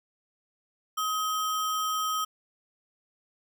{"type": "tone with sample-and-hold", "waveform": "sine", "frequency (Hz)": 1265, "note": "D#6", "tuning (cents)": 28, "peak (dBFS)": -26, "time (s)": [0.97, 2.25], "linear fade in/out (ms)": 10, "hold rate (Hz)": 4410, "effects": []}